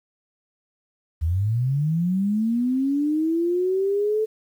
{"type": "linear sweep", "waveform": "sine", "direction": "up", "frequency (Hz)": [75.1, 440], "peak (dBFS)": -19, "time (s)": [1.21, 4.26], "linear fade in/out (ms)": 20, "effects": ["9-bit"]}